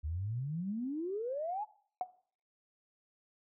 sine exponential sweep, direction up, 72 to 880 Hz, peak -34 dBFS, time 0.03-1.65 s, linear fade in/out 20 ms
sine tone with exponential decay, 734 Hz, F#5, 14 cents flat, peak -27 dBFS, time 2.01-2.1 s, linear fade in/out 1 ms, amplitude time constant 18 ms
effects noise-tail reverb RT60 0.5 s tail -18 dB re dry + tanh soft clip ceiling -23 dBFS

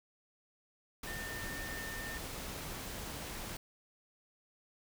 sine tone in noise, 1809 Hz, A6, 48 cents sharp, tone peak -43 dBFS, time 1.07-2.18 s, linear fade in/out 5 ms, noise pink, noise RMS -43 dBFS, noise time 1.03-3.57 s, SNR -3 dB, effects none

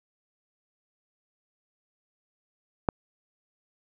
click, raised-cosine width 1 ms, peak -8 dBFS, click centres 2.888 s, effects none

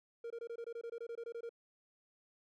triangle tone bursts, 466.2 Hz, A#4, in tune, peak -39 dBFS, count 15, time 0.24-1.493 s, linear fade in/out 5 ms, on 63 ms, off 22 ms, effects none

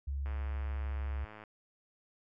sine tone, 69.3 Hz, C#2, in tune, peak -33 dBFS, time 0.07-1.25 s, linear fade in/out 10 ms
click train, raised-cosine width 0.5 ms, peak -34 dBFS, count 127, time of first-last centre 0.26-1.438 s, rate 107 Hz
effects none

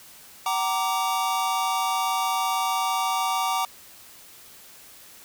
square chord, Gb augmented, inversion none, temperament equal with one note detuned, 758.6 / 932.3 / 1174.7 Hz, Gb5 / Bb5 / D6, +43 / 0 / 0 cents, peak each -28 dBFS, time 0.46-3.65 s, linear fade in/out 2 ms, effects white hiss -48 dBFS RMS until 5.24 s

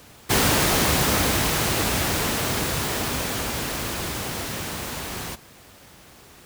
pink noise with level ramp, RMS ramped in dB -18 to -32 dBFS, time 0.29-5.36 s, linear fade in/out 20 ms, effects pink hiss -48 dBFS RMS until 6.45 s + high-pass 60 Hz 12 dB/octave

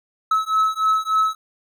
triangle beating tone pair, 1293 / 1296.4 Hz, E6 / E6, -34 / -29 cents, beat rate 3.4 Hz, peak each -18 dBFS, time 0.31-1.35 s, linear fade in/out 5 ms, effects none

